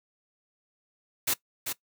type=noise with echo; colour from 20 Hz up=white; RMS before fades=-26 dBFS; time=1.27-1.34 s; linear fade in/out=10 ms; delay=390 ms; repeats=1; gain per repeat=-6 dB; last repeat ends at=1.73 s; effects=noise-tail reverb RT60 0.1 s tail -19 dB re dry + high-pass 100 Hz 12 dB/octave